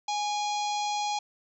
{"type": "harmonic tone with a mistuned harmonic", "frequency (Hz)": 830.6, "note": "G#5", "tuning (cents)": 0, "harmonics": [1, 3, 4, 5, 6, 7, 8, 9], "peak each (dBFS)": [-28, -40, -39, -39, -44, -43, -43, -50], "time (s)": [0.08, 1.19], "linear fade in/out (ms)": 5, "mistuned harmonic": 3, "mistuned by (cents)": -37, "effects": ["11-bit"]}